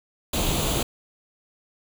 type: noise with comb filter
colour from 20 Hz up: pink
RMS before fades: -24 dBFS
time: 0.33-0.83 s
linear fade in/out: 5 ms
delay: 0.28 ms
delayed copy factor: +0.6
effects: none